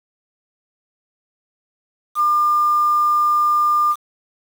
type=tone with quantisation; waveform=sine; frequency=1200 Hz; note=D6; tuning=37 cents sharp; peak=-13 dBFS; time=2.15-3.96 s; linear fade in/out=50 ms; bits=6; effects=none